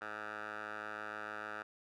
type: tone with band-pass filter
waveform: 10% pulse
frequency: 106.3 Hz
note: G#2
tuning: 41 cents sharp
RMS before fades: -44 dBFS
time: 0.01-1.63 s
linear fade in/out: 10 ms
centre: 1300 Hz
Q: 3.4
effects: none